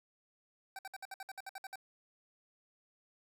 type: tone bursts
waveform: 25% pulse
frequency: 772 Hz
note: G5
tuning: 27 cents flat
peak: -39 dBFS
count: 12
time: 0.76-1.757 s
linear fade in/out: 2 ms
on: 29 ms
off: 59 ms
effects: none